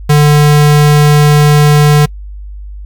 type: tone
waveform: square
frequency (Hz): 148.1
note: D3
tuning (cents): +15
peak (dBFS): -4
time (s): 0.09-2.06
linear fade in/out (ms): 10
effects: noise-tail reverb RT60 0.1 s tail -26 dB re dry + added 50 Hz sine -23 dBFS peak until 2.85 s